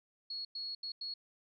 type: tone bursts at uneven times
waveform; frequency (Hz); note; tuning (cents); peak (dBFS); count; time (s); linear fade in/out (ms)
sine; 4336; C#8; -39; -38; 4; 0.3-0.45 / 0.55-0.75 / 0.83-0.92 / 1.01-1.14; 5
effects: none